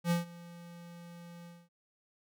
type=tone with ADSR envelope; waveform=square; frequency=171.8 Hz; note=F3; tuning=28 cents flat; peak=-26 dBFS; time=0.04-1.69 s; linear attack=69 ms; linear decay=140 ms; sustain=-22 dB; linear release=230 ms; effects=none